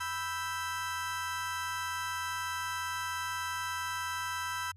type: chord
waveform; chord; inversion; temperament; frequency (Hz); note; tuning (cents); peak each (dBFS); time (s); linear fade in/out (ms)
35% pulse; E minor; second; equal; 987.8 / 1318.5 / 1568; B5 / E6 / G6; 0 / 0 / 0; -36 / -37 / -37; 0-4.72; 10
effects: added 91 Hz sine -52 dBFS peak until 4.76 s + resampled to 32000 Hz